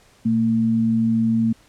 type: tone pair together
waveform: sine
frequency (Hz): 118.24 / 225.8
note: A#2 / A3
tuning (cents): +25 / +45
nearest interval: major seventh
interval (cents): 1120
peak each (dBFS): -26 / -16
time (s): 0.25-1.53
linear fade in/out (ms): 10
effects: pink hiss -54 dBFS RMS until 1.68 s + low-pass 10000 Hz 12 dB/octave